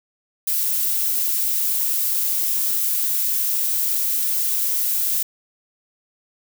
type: noise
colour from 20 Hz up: violet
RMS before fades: -21 dBFS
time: 0.47-5.23 s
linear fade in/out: 5 ms
effects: none